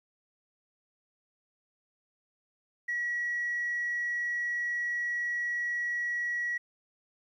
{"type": "tone", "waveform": "sine", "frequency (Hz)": 1923, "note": "B6", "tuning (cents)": -47, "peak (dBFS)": -28, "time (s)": [2.88, 6.58], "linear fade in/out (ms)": 10, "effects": ["tanh soft clip ceiling -25 dBFS", "11-bit"]}